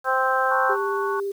harmonic tone, 261.6 Hz, C4, in tune, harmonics 2 / 3 / 4 / 5 / 6, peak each -25 / -25 / -25 / -25 / -25 dBFS, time 0.04-0.77 s, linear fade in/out 50 ms
sine chord, F# minor, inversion first, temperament just, 888 / 1110 / 1480 Hz, A5 / C#6 / F#6, +16 / +2 / 0 cents, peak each -31 / -27 / -31 dBFS, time 0.51-1.2 s, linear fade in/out 2 ms
sine tone with vibrato, 397.8 Hz, G4, 25 cents sharp, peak -24 dBFS, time 0.69-1.32 s, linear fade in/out 10 ms, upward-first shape triangle, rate 18 Hz, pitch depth 14 cents each way
effects 8-bit

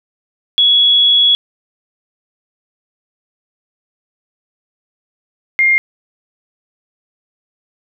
sine tone pair in turn, 3363 / 2119 Hz, G#7 / C7, +21 / +21 cents, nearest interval minor sixth, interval 800 cents, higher first, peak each -7 / -8 dBFS, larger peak first, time 0.58-1.35 / 5.59-5.78 s, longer first, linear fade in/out 0 ms, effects none

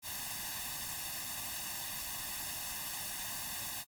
white noise with comb filter, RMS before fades -40 dBFS, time 0.02-3.85 s, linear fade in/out 50 ms, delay 1.1 ms, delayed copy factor +0.85, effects AAC 64 kbps

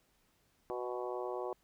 harmonic tone with a mistuned harmonic, 123.5 Hz, B2, in tune, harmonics 3 / 4 / 5 / 6 / 7 / 8 / 9, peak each -40 / -42 / -44 / -46 / -47 / -48 / -49 dBFS, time 0.7-1.53 s, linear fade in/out 0 ms, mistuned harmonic 7, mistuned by -19 cents, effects pink hiss -73 dBFS RMS until 1.63 s

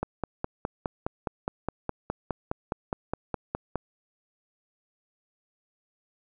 click train, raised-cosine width 1 ms, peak -14 dBFS, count 19, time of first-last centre 0.03-3.757 s, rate 4.83 Hz, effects none

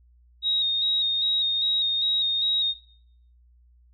sine tone with vibrato, 3749 Hz, A#7, 9 cents sharp, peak -21 dBFS, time 0.42-2.75 s, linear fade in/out 50 ms, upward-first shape square, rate 2.5 Hz, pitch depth 26 cents each way, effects noise-tail reverb RT60 0.7 s tail -22 dB re dry + added 60 Hz sine -54 dBFS peak until 3.93 s

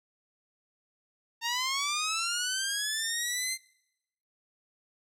10% pulse linear sweep, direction up, 910 to 2093 Hz, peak -20 dBFS, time 1.41-3.58 s, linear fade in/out 50 ms, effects noise-tail reverb RT60 0.9 s tail -25 dB re dry + low-pass 11000 Hz 12 dB/octave

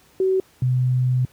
sine tone pair in turn, 378.4 / 126.79 Hz, F#4 / B2, +39 / +46 cents, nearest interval octave + perfect fifth, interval 1893 cents, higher first, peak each -16 dBFS, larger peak neither, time 0.2-0.4 / 0.62-1.25 s, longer second, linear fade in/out 2 ms, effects pink hiss -55 dBFS RMS until 1.32 s + high-pass 60 Hz 12 dB/octave

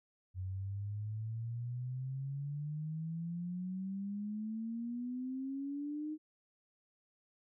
sine exponential sweep, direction up, 91.4 to 311.1 Hz, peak -37 dBFS, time 0.34-6.18 s, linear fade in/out 50 ms, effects none

